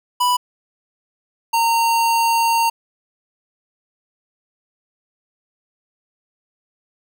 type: tone pair in turn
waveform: square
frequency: 987.8 / 920.3 Hz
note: B5 / A#5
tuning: 0 / -22 cents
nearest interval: minor second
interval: 122 cents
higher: first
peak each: -15 dBFS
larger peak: neither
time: 0.2-0.37 / 1.53-2.7 s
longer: second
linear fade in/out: 10 ms
effects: 8-bit